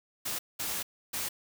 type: noise bursts at uneven times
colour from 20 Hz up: white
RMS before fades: -34 dBFS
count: 3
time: 0.25-0.39 / 0.59-0.83 / 1.13-1.29 s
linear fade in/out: 10 ms
effects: none